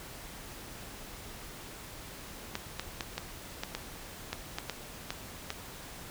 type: clicks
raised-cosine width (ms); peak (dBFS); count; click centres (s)
0.2; -16; 11; 2.554 / 2.796 / 3.008 / 3.18 / 3.635 / 3.75 / 4.33 / 4.585 / 4.697 / 5.105 / 5.504
effects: pink hiss -46 dBFS RMS until 6.1 s